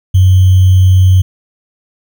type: tone with sample-and-hold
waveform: sine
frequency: 93 Hz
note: F#2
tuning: 9 cents sharp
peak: -3 dBFS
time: 0.14-1.22 s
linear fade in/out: 10 ms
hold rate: 3150 Hz
effects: none